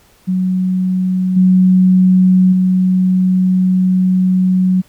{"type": "tone with level steps", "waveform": "sine", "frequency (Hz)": 185, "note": "F#3", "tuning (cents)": 0, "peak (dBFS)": [-12, -6, -9], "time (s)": [0.27, 4.82], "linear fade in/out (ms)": 20, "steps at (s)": [1.36, 2.52], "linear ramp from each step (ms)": 10, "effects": ["pink hiss -50 dBFS RMS until 4.88 s"]}